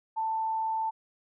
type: tone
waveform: sine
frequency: 887 Hz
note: A5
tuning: 14 cents sharp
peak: -27 dBFS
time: 0.16-0.91 s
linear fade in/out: 20 ms
effects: none